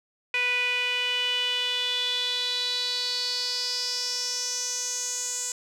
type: tone with band-pass filter sweep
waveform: sawtooth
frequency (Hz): 493.9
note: B4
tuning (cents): 0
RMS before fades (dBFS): -28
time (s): 0.34-5.52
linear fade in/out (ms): 2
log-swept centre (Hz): 2400 to 7200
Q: 6.2
effects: none

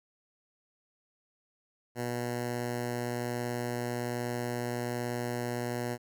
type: tone with notch filter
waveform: 10% pulse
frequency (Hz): 121.2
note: B2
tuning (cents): -32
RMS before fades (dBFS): -34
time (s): 1.95-5.98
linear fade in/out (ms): 50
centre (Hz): 3400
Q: 1.9
effects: none

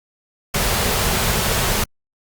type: band-stop noise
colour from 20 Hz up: pink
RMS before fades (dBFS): -19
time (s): 0.54-1.84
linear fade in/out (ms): 5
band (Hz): 250 to 350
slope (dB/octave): 96
effects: Opus 48 kbps

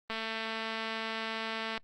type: click train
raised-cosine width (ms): 0.3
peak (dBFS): -20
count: 375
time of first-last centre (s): 0.1-1.777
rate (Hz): 223
effects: noise-tail reverb RT60 0.1 s tail -23 dB re dry + Opus 24 kbps

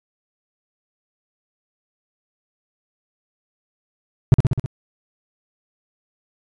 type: tone with echo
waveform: triangle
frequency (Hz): 130.81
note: C3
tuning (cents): 0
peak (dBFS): -3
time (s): 4.32-4.34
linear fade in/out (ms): 0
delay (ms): 64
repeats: 5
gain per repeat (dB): -3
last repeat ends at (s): 4.66
effects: resampled to 22050 Hz

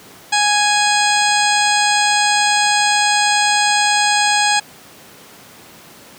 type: harmonic tone with a mistuned harmonic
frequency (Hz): 830.6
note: G#5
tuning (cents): 0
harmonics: 1 / 2 / 3 / 4 / 5 / 6 / 8 / 9 / 10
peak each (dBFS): -16 / -19 / -21 / -22 / -23 / -24 / -25 / -26 / -26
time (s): 0.32-4.6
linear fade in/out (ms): 10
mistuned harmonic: 10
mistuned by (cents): -19
effects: pink hiss -41 dBFS RMS until 6.18 s + high-pass 150 Hz 12 dB/octave

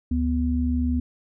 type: tone pair together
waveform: sine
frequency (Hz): 73.4 / 246.9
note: D2 / B3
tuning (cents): 0 / 0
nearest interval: octave + major sixth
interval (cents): 2100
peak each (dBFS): -23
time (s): 0.11-1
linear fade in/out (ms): 5
effects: none

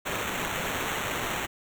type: noise with sample-and-hold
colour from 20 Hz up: white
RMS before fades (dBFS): -31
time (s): 0.05-1.47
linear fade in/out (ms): 20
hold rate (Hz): 4900
effects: none

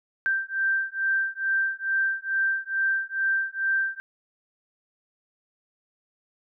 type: beating tone pair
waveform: sine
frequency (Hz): 1568 / 1570.3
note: G6 / G6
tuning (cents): 0 / +3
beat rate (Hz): 2.3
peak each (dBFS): -26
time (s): 0.26-4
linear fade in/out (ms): 0
effects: none

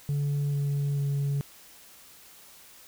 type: tone with pitch steps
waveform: sine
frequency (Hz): 143.4 / 142.16 / 140.94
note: D3 / C#3 / C#3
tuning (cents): -41 / +44 / +29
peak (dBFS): -22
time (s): 0.09-1.41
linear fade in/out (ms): 0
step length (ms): 440
effects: tanh soft clip ceiling -24 dBFS + white hiss -52 dBFS RMS until 2.87 s

